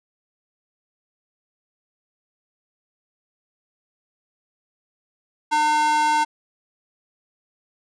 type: tone with high-pass filter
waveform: square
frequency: 302.5 Hz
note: D#4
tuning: 49 cents flat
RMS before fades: -19 dBFS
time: 5.51-6.25 s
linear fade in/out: 20 ms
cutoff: 850 Hz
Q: 3
effects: resampled to 22050 Hz